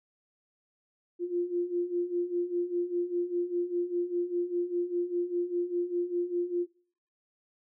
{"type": "beating tone pair", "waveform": "sine", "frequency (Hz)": [347.4, 352.4], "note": ["F4", "F4"], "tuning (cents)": [-9, 16], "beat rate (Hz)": 5, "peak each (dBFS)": [-33, -29], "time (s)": [1.19, 6.67], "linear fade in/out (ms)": 50, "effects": ["noise-tail reverb RT60 0.5 s tail -20 dB re dry"]}